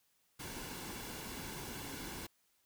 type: noise with comb filter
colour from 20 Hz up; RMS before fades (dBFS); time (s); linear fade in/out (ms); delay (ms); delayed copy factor
pink; -45; 0.39-2.27; 10; 1.6; -0.5
effects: white hiss -75 dBFS RMS until 2.65 s